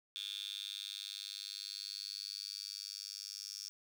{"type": "tone with high-pass filter sweep", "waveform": "10% pulse", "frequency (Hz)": 100, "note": "G2", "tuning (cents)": 35, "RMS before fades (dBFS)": -45, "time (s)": [0.16, 3.69], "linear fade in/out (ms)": 0, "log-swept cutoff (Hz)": [3500, 5300], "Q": 8.5, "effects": []}